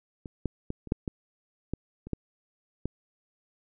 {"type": "clicks", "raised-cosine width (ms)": 3, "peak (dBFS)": [-26, -15, -19, -29, -11, -18, -17, -28, -16, -17], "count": 10, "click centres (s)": [0.258, 0.457, 0.704, 0.873, 0.921, 1.078, 1.736, 2.07, 2.133, 2.856], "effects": []}